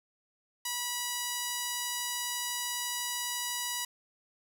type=tone; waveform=5% pulse; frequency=974 Hz; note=B5; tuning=24 cents flat; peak=-20 dBFS; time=0.65-3.85 s; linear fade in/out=5 ms; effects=none